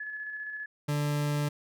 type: tone with tremolo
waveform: sine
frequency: 1710 Hz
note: A6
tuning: 50 cents flat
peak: -34 dBFS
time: 0-0.66 s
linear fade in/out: 5 ms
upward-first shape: square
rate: 15 Hz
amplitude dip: 30%
type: tone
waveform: 40% pulse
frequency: 146.83 Hz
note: D3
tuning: in tune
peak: -26 dBFS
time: 0.88-1.49 s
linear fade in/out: 10 ms
effects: none